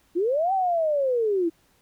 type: linear two-way sweep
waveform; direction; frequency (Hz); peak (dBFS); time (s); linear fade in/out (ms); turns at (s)
sine; up then down; 320 to 784 to 320; -20; 0.15-1.5; 20; 0.53
effects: pink hiss -63 dBFS RMS until 1.81 s